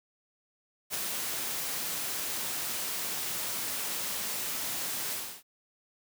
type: noise with ADSR envelope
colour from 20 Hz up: white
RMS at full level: -31 dBFS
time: 0.9-5.43 s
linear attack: 48 ms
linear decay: 5 ms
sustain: -3 dB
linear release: 310 ms
effects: high-pass 100 Hz 12 dB/octave